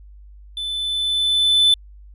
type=tone with level ramp; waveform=triangle; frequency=3512 Hz; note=A7; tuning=4 cents flat; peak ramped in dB=-23 to -9 dBFS; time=0.57-1.74 s; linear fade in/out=2 ms; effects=added 50 Hz sine -40 dBFS peak until 2.14 s + resampled to 32000 Hz